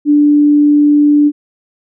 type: tone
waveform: sine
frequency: 293.7 Hz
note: D4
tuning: in tune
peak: -5 dBFS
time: 0.05-1.32 s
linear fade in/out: 50 ms
effects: none